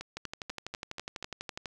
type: two click trains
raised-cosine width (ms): 0.2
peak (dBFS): -20 / -22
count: 19 / 6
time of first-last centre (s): 0.17-1.658 / 0.01-1.227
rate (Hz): 12.1 / 4.11
effects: none